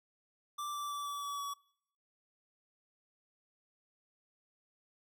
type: tone with pitch steps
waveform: square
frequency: 1174.7 / 1166.6 / 1158.5 / 1150.5 / 1142.6 / 1134.7 Hz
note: D6 / D6 / D6 / D6 / D6 / C#6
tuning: 0 / -12 / -24 / -36 / -48 / +40 cents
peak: -38 dBFS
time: 0.58-1.54 s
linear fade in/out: 10 ms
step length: 160 ms
effects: noise-tail reverb RT60 0.7 s tail -23 dB re dry